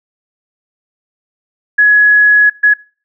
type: tone bursts at uneven times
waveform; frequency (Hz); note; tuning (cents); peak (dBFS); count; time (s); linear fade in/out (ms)
sine; 1683; G#6; +23; -4; 2; 1.78-2.5 / 2.63-2.74; 10
effects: noise-tail reverb RT60 0.4 s tail -24 dB re dry